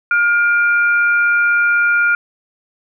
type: tone pair together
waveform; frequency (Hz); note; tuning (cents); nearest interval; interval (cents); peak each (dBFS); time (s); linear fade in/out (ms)
sine; 1416 / 2372; F6 / D7; +23 / +17; major sixth; 894; -11 / -21; 0.11-2.15; 2
effects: none